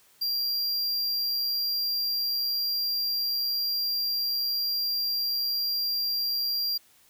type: tone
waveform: square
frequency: 4757 Hz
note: D8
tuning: 21 cents sharp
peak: -26 dBFS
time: 0.21-6.78 s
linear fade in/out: 10 ms
effects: white hiss -60 dBFS RMS until 7.09 s